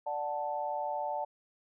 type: chord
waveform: sine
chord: D major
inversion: none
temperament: equal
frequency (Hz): 587.3 / 740 / 880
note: D5 / F#5 / A5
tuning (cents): 0 / 0 / 0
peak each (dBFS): -37 / -37 / -35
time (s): 0.06-1.25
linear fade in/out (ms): 10
effects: none